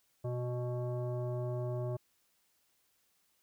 sine tone with frequency modulation, 123.47 Hz, B2, in tune, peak -33 dBFS, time 0.24-1.97 s, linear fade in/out 10 ms, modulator 492 Hz, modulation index 0.89, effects white hiss -74 dBFS RMS until 3.42 s

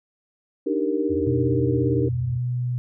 sine chord, Eb major seventh, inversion third, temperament equal, 293.7 / 311.1 / 392 / 466.2 Hz, D4 / Eb4 / G4 / Bb4, 0 / 0 / 0 / 0 cents, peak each -26 dBFS, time 0.66-2.09 s, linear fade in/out 10 ms
sine tone with vibrato, 88.3 Hz, F2, 20 cents sharp, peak -30 dBFS, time 1.09-2.39 s, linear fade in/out 20 ms, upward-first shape sine, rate 13 Hz, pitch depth 220 cents each way
sine tone, 123.47 Hz, B2, in tune, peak -22 dBFS, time 1.27-2.78 s, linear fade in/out 0 ms
effects none

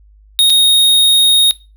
square tone with dropouts, 3729 Hz, A#7, in tune, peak -7 dBFS, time 0.39-1.51 s, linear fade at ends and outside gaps 0 ms, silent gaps 0.498-0.502 s, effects noise-tail reverb RT60 0.3 s tail -22 dB re dry + added 51 Hz sine -42 dBFS peak until 1.76 s

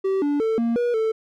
triangle tone with pitch steps, 385.2 / 289.6 / 445 / 232.5 / 481.7 / 442.3 Hz, G4 / D4 / A4 / A#3 / B4 / A4, -30 / -24 / +20 / -4 / -43 / +9 cents, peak -17 dBFS, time 0.04-1.12 s, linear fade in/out 10 ms, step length 180 ms, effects none

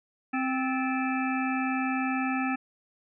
harmonic tone with a mistuned harmonic, 261.6 Hz, C4, in tune, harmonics 1 / 3 / 5 / 7 / 9 / 10, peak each -28 / -33 / -35 / -36 / -38 / -38 dBFS, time 0.33-2.56 s, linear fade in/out 10 ms, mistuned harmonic 7, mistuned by -85 cents, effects none

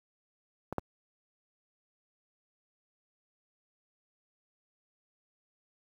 clicks, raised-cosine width 1 ms, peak -21 / -16 dBFS, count 2, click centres 0.726 / 0.783 s, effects high-pass 60 Hz 12 dB/octave + 9-bit

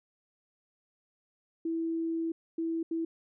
sine tone bursts at uneven times, 328.6 Hz, E4, 5 cents flat, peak -29 dBFS, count 3, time 1.65-2.32 / 2.58-2.83 / 2.91-3.05 s, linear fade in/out 5 ms, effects none

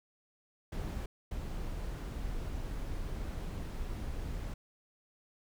brown noise bursts at uneven times, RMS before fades -38 dBFS, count 2, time 0.72-1.06 / 1.31-4.54 s, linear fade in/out 5 ms, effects none

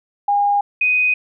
sine tone pair in turn, 813 / 2498 Hz, G#5 / D#7, -37 / +6 cents, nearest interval octave + perfect fifth, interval 1943 cents, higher second, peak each -13 dBFS, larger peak neither, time 0.28-0.61 / 0.81-1.14 s, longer neither, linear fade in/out 5 ms, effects none

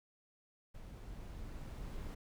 brown noise with level ramp, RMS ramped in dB -50 to -43 dBFS, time 0.74-2.15 s, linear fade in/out 10 ms, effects none

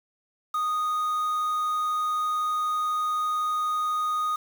triangle tone with quantisation, 1239 Hz, D#6, 8 cents flat, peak -22 dBFS, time 0.54-4.36 s, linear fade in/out 5 ms, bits 7, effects none

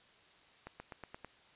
accelerating click train, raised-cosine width 0.5 ms, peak -30 dBFS, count 6, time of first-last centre 0.67-1.247 s, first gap 130 ms, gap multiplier 0.94, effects white hiss -63 dBFS RMS until 1.55 s + resampled to 8000 Hz

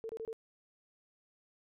sine tone bursts, 448.4 Hz, A4, 33 cents sharp, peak -38 dBFS, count 4, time 0.04-0.329 s, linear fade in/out 0 ms, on 52 ms, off 27 ms, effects none

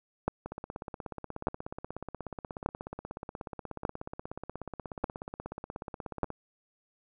two click trains, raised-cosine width 1 ms, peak -24 / -13 dBFS, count 98 / 6, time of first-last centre 0.46-6.303 / 0.28-6.232 s, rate 16.6 / 0.84 Hz, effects none

